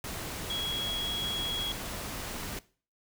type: tone in noise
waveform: sine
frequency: 3322 Hz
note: G#7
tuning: in tune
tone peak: -31 dBFS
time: 0.5-1.72 s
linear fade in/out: 2 ms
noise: pink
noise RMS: -38 dBFS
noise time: 0.04-2.59 s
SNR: +4 dB
effects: noise-tail reverb RT60 0.4 s tail -19 dB re dry